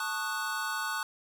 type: chord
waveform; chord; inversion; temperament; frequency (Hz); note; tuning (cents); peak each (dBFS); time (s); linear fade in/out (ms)
square; D# half-diminished seventh; second; equal with one note detuned; 880 / 1108.7 / 1238.8 / 1480; A5 / C#6 / D#6 / F#6; 0 / 0 / -8 / 0; -39 / -39 / -39 / -35; 0-1.03; 2
effects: none